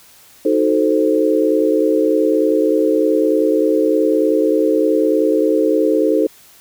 sine chord, D# diminished seventh, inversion none, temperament equal, 311.1 / 370 / 440 / 523.3 Hz, D#4 / F#4 / A4 / C5, 0 / 0 / 0 / 0 cents, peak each -16 / -21 / -16 / -18 dBFS, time 0.45-6.27 s, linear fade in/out 5 ms, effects white hiss -46 dBFS RMS until 6.6 s

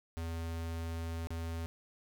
square tone with dropouts, 82.7 Hz, E2, 6 cents sharp, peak -37 dBFS, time 0.17-1.66 s, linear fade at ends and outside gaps 0 ms, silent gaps 1.271-1.305 s, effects none

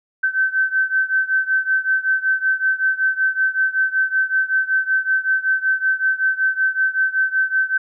sine beating tone pair, 1538 / 1543.3 Hz, G6 / G6, -33 / -27 cents, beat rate 5.3 Hz, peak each -18 / -20 dBFS, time 0.23-7.78 s, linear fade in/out 10 ms, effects none

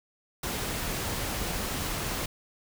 pink noise, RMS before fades -32 dBFS, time 0.43-2.26 s, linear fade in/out 5 ms, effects none

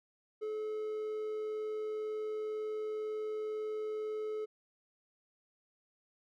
triangle tone with amplitude modulation, 430 Hz, A4, 40 cents flat, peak -32 dBFS, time 0.41-4.46 s, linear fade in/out 20 ms, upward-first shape sine, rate 102 Hz, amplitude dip 25%, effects none

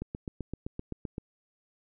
click train, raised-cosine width 3 ms, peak -22 dBFS, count 10, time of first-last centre 0.02-1.181 s, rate 7.75 Hz, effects none

